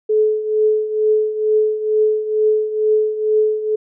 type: tone with tremolo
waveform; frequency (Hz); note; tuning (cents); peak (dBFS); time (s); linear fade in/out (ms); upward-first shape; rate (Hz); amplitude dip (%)
sine; 430; A4; -40; -10; 0.09-3.76; 10; triangle; 2.2; 75
effects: none